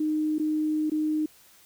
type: tone with dropouts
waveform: sine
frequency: 307.8 Hz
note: D#4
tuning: 19 cents flat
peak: -23 dBFS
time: 0-1.26 s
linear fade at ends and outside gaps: 5 ms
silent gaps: 0.384-0.396 / 0.899-0.917 s
effects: white hiss -56 dBFS RMS until 1.65 s